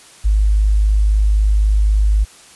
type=tone; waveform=sine; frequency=51.91 Hz; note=G#1; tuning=in tune; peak=-10 dBFS; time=0.24-2.25 s; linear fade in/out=20 ms; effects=white hiss -43 dBFS RMS until 2.55 s + resampled to 24000 Hz